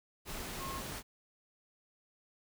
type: tone in noise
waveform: sine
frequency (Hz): 1078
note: C#6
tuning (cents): -49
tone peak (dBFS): -41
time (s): 0.58-0.82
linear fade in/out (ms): 50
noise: pink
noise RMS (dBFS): -42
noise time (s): 0.25-1.03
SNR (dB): -2
effects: none